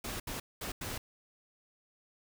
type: noise bursts at uneven times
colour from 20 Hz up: pink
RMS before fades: -39 dBFS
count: 4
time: 0.04-0.2 / 0.27-0.4 / 0.61-0.72 / 0.81-0.98 s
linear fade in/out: 5 ms
effects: none